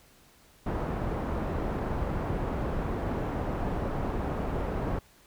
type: low-pass noise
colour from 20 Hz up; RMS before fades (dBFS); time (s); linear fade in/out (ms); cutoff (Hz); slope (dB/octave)
pink; -31; 0.66-4.99; 5; 960; 12
effects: pink hiss -59 dBFS RMS until 5.26 s